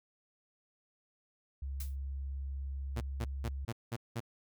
sine tone, 68.2 Hz, C#2, 28 cents flat, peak -36 dBFS, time 1.62-3.65 s, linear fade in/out 5 ms
blue noise with exponential decay, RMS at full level -40 dBFS, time 1.8-1.96 s, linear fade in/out 5 ms, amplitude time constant 34 ms
sawtooth tone bursts, 116.54 Hz, A#2, in tune, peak -31 dBFS, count 6, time 2.96-4.204 s, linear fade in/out 10 ms, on 49 ms, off 190 ms
effects none

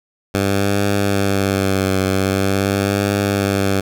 10% pulse tone with vibrato, 97.9 Hz, G2, 2 cents flat, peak -7 dBFS, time 0.34-3.81 s, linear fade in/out 10 ms, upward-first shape triangle, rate 0.45 Hz, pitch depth 51 cents each way, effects none

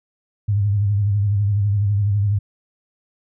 sine tone with vibrato, 101.8 Hz, G#2, 34 cents flat, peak -15 dBFS, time 0.48-2.39 s, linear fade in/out 10 ms, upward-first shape sine, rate 12 Hz, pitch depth 66 cents each way, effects none

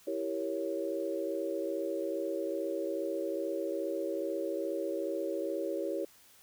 sine chord, E diminished seventh, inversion none, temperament equal, 329.6 / 392 / 466.2 / 554.4 Hz, E4 / G4 / Bb4 / Db5, 0 / 0 / 0 / 0 cents, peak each -37 / -37 / -40 / -36 dBFS, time 0.07-6.05 s, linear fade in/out 5 ms, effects white hiss -60 dBFS RMS until 6.42 s

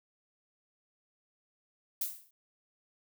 violet noise with exponential decay, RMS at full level -30 dBFS, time 2.01-2.31 s, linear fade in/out 5 ms, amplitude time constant 64 ms, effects none

